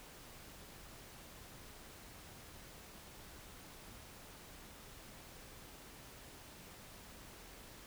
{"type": "silence", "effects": ["pink hiss -55 dBFS RMS until 7.86 s"]}